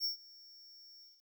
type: tone with ADSR envelope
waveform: square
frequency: 5470 Hz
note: F8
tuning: 37 cents flat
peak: -31 dBFS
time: 0-1.23 s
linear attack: 45 ms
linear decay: 120 ms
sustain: -24 dB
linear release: 200 ms
effects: 12-bit